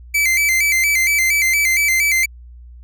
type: tone with vibrato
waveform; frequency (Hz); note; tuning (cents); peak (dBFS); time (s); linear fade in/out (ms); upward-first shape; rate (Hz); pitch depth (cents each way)
45% pulse; 2189; C#7; -22; -13; 0.14-2.26; 10; square; 4.3; 88
effects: added 60 Hz sine -36 dBFS peak until 2.83 s